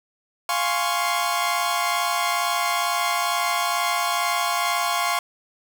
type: chord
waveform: sawtooth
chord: Db major seventh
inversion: first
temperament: equal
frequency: 698.5 / 830.6 / 1046.5 / 1108.7 Hz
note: F5 / Ab5 / C6 / Db6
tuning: 0 / 0 / 0 / 0 cents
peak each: -22 / -26 / -23 / -22 dBFS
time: 0.49-5.19 s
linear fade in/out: 2 ms
effects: none